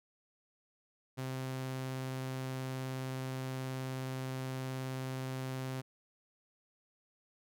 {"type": "tone with vibrato", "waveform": "sawtooth", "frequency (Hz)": 130.81, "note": "C3", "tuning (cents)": 0, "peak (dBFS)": -33, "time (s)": [1.17, 5.82], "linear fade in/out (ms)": 20, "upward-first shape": "triangle", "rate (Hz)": 19, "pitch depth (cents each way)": 10, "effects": []}